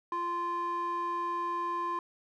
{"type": "tone with band-pass filter", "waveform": "square", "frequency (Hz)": 346.8, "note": "F4", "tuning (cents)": -12, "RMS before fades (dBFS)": -33, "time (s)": [0.12, 1.99], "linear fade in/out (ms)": 2, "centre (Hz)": 940, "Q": 5.2, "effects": []}